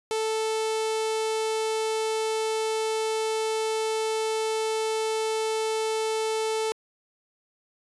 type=tone with notch filter; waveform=sawtooth; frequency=440 Hz; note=A4; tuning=in tune; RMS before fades=-27 dBFS; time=0.11-6.72 s; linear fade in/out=0 ms; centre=1600 Hz; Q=1.9; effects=resampled to 24000 Hz